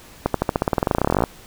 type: accelerating click train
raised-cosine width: 1 ms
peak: -3 dBFS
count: 25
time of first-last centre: 0.26-1.238 s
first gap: 83 ms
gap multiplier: 0.93
effects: pink hiss -45 dBFS RMS until 1.46 s

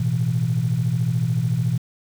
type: chord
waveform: sine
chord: A suspended second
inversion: none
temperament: just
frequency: 110 / 123.75 / 165 Hz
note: A2 / B2 / E3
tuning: 0 / +4 / +2 cents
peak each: -26 / -20 / -23 dBFS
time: 0-1.78 s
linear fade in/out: 5 ms
effects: tanh soft clip ceiling -10 dBFS + 7-bit

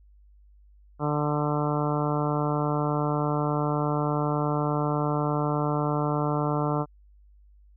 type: harmonic tone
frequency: 148.3 Hz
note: D3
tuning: 17 cents sharp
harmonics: 1 / 2 / 3 / 4 / 5 / 6 / 7 / 8 / 9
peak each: -27 / -30 / -32 / -33 / -34 / -35 / -35 / -36 / -37 dBFS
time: 0.99-6.86 s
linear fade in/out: 50 ms
effects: added 50 Hz sine -52 dBFS peak until 7.76 s

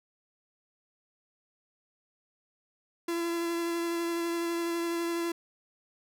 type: tone with vibrato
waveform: 45% pulse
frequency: 338.8 Hz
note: E4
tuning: 48 cents sharp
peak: -29 dBFS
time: 3.08-5.32 s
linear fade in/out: 5 ms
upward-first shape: sine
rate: 12 Hz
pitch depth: 12 cents each way
effects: none

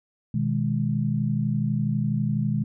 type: chord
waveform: sine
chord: G# minor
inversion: first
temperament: equal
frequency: 123.47 / 155.56 / 207.7 Hz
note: B2 / D#3 / G#3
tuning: 0 / 0 / 0 cents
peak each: -26 dBFS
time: 0.34-2.64 s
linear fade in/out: 5 ms
effects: none

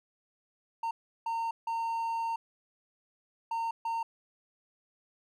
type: tone bursts at uneven times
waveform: triangle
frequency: 915 Hz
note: A#5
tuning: 32 cents flat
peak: -28 dBFS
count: 5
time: 0.83-0.91 / 1.26-1.51 / 1.67-2.36 / 3.51-3.71 / 3.85-4.03 s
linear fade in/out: 5 ms
effects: none

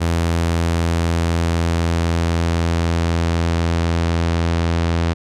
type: tone with low-pass filter sweep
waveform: sawtooth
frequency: 83.9 Hz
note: E2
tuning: 31 cents sharp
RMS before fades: -18 dBFS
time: 0-5.14 s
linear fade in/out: 20 ms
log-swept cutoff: 10000 to 5300 Hz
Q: 0.81
effects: none

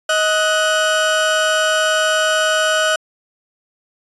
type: tone pair together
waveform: 30% pulse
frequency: 629.1 / 1480 Hz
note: D#5 / F#6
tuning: +19 / 0 cents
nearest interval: octave + minor third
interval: 1481 cents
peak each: -14 dBFS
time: 0.09-2.96 s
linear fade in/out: 5 ms
effects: resampled to 24000 Hz

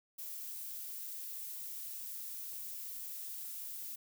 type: noise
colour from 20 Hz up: violet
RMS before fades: -44 dBFS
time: 0.18-3.96 s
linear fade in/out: 10 ms
effects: none

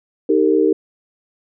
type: chord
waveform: sine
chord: Eb major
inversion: none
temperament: equal with one note detuned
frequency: 311.1 / 392 / 456.8 Hz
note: Eb4 / G4 / Bb4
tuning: 0 / 0 / -35 cents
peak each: -16 dBFS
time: 0.29-0.73 s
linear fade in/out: 5 ms
effects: none

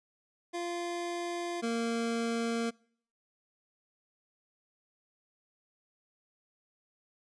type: tone pair in turn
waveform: 25% pulse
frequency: 346.4 / 231.2 Hz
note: F4 / A#3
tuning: -14 / -14 cents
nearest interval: perfect fifth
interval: 700 cents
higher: first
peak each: -30 / -26 dBFS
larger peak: second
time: 0.53-1.62 / 1.62-2.71 s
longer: neither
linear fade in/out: 20 ms
effects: noise-tail reverb RT60 0.6 s tail -26 dB re dry + resampled to 22050 Hz

